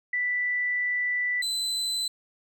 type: tone pair in turn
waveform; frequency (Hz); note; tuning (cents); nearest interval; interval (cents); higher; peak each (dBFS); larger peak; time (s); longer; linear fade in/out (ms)
sine / 35% pulse; 1975.5 / 4027; B6 / B7; 0 / +33; octave; 1233; second; -24 / -25; first; 0.13-1.42 / 1.42-2.08; first; 5
effects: none